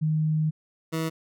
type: tone pair in turn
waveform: sine / 20% pulse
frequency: 155.56 / 161.34 Hz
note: D#3 / E3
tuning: 0 / -37 cents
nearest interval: minor second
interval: 63 cents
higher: second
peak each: -21 dBFS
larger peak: neither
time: 0.01-0.51 / 0.92-1.1 s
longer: first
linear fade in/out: 20 ms
effects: none